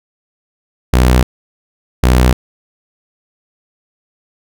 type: tone pair in turn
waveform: sawtooth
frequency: 62.4 / 62.4 Hz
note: B1 / B1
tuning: +19 / +19 cents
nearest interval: unison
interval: 0 cents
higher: neither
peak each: -3 dBFS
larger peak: neither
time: 0.93-1.23 / 2.03-2.33 s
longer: neither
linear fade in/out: 5 ms
effects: none